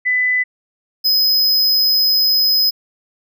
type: tone pair in turn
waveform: sine / square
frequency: 2000 / 5057 Hz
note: B6 / D#8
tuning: +21 / +27 cents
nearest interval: octave + major third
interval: 1606 cents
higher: second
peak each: -13 / -12 dBFS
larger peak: second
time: 0.05-0.44 / 1.04-2.71 s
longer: second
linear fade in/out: 20 ms
effects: none